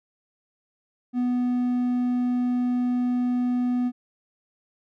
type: tone with hard clipping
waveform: triangle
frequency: 246.9 Hz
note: B3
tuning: in tune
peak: -22 dBFS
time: 1.13-3.92 s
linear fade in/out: 50 ms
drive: 6 dB
effects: none

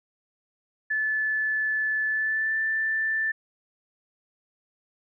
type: tone with pitch glide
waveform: sine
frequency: 1737 to 1768.4 Hz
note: A6 to A6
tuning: -23 to +8 cents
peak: -23 dBFS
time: 0.9-3.32 s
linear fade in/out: 10 ms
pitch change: +31 cents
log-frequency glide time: 2.08-2.58 s
effects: none

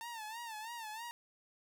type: tone with vibrato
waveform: sawtooth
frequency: 900 Hz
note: A5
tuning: 39 cents sharp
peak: -39 dBFS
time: 0.01-1.11 s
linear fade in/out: 0 ms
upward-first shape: sine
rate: 3.1 Hz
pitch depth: 100 cents each way
effects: none

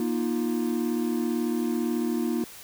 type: chord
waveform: triangle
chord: Bb suspended fourth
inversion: none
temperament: equal with one note detuned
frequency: 236.9 / 311.1 / 349.2 Hz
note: Bb3 / Eb4 / F4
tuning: +28 / 0 / 0 cents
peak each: -25 / -28 / -28 dBFS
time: 0-2.44 s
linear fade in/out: 2 ms
effects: white hiss -45 dBFS RMS until 2.63 s

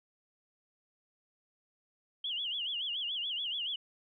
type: tone with vibrato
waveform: sine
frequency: 3101 Hz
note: G7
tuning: 19 cents flat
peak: -33 dBFS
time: 2.24-3.76 s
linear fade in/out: 5 ms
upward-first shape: sine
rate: 7 Hz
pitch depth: 180 cents each way
effects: none

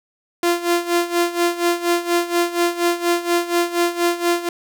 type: tone with tremolo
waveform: sawtooth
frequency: 345.7 Hz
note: F4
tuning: 18 cents flat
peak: -10 dBFS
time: 0.43-4.49 s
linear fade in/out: 2 ms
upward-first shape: sine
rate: 4.2 Hz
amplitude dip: 80%
effects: none

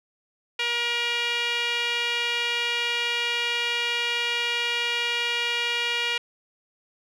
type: tone with band-pass filter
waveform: sawtooth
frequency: 475.4 Hz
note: A#4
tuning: 34 cents sharp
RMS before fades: -26 dBFS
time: 0.59-6.18 s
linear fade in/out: 5 ms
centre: 2700 Hz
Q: 3.2
effects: none

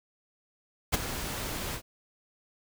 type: noise with ADSR envelope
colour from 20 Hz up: pink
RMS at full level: -23 dBFS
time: 0.92-1.82 s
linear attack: 23 ms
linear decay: 17 ms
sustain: -12 dB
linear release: 76 ms
effects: none

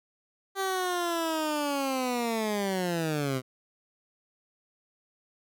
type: linear sweep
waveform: 15% pulse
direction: down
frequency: 392 to 126.2 Hz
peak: -21 dBFS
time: 0.55-3.42 s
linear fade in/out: 50 ms
effects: none

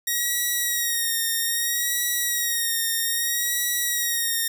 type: tone with vibrato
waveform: 5% pulse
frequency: 1883 Hz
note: A#6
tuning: 17 cents sharp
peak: -12 dBFS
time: 0.07-4.48 s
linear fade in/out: 5 ms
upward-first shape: sine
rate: 0.62 Hz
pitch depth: 44 cents each way
effects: none

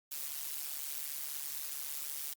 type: noise with amplitude modulation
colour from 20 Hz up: blue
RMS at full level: -36 dBFS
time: 0.11-2.34 s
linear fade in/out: 10 ms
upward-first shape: sine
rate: 144 Hz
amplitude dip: 90%
effects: Opus 48 kbps

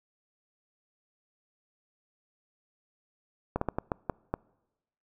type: slowing click train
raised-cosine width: 1 ms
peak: -14 dBFS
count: 7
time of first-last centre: 3.56-4.34 s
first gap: 54 ms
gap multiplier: 1.35
effects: noise-tail reverb RT60 1.0 s tail -26 dB re dry

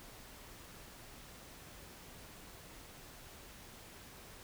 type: silence
effects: pink hiss -54 dBFS RMS until 4.43 s

